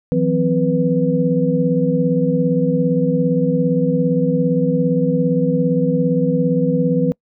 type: tone cluster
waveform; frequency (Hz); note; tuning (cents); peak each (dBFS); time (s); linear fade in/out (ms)
sine; 162.5 / 180 / 257.5 / 491.8; E3 / F#3 / C4 / B4; -24 / -47 / -28 / -7; -19; 0.12-7.12; 0
effects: noise-tail reverb RT60 0.1 s tail -26 dB re dry